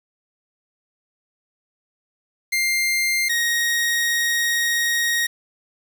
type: tone pair in turn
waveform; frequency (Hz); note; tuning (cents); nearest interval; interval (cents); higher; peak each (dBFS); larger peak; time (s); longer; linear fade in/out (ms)
sawtooth; 2100 / 1876.8; C7 / A#6; +6 / +11; major second; 195; first; -15; neither; 2.52-3.29 / 3.29-5.27; second; 10
effects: 7-bit